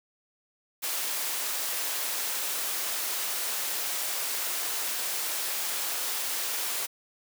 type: high-pass noise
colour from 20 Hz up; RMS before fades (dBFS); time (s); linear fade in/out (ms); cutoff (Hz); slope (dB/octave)
white; -31; 0.82-6.87; 20; 430; 12
effects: none